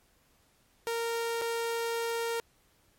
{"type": "tone with dropouts", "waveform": "sawtooth", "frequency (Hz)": 463, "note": "A#4", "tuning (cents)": -12, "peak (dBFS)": -26, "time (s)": [0.87, 2.4], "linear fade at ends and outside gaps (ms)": 0, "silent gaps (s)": [1.414, 1.419], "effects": ["pink hiss -67 dBFS RMS until 2.98 s", "MP3 64 kbps"]}